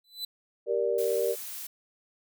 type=tone with exponential growth; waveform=45% pulse; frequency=4000 Hz; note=B7; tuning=21 cents sharp; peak=-30 dBFS; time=0.04-0.25 s; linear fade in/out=5 ms; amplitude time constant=45 ms
type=chord; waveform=sine; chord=G minor; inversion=none; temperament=just; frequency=392 / 470.4 / 588 Hz; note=G4 / Bb4 / D5; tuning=0 / +16 / +2 cents; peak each=-30 / -27 / -30 dBFS; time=0.66-1.36 s; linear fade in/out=50 ms
type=noise; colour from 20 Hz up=blue; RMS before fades=-39 dBFS; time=0.98-1.67 s; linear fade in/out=5 ms
effects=none